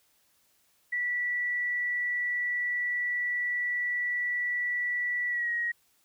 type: tone with pitch glide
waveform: sine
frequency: 1955 to 1892.8 Hz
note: B6 to A#6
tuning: -18 to +26 cents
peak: -27 dBFS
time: 0.92-5.72 s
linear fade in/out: 10 ms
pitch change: -56 cents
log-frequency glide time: 5.28-5.5 s
effects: white hiss -68 dBFS RMS until 6.04 s